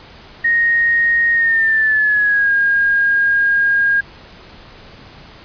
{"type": "tone with pitch glide", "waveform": "sine", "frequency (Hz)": [1864.7, 1623.3], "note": ["A#6", "G#6"], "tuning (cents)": [0, -40], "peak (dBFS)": -11, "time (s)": [0.44, 4.01], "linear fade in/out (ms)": 10, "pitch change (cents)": -240, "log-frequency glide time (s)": [1.33, 2.52], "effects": ["pink hiss -40 dBFS RMS until 5.44 s", "resampled to 11025 Hz"]}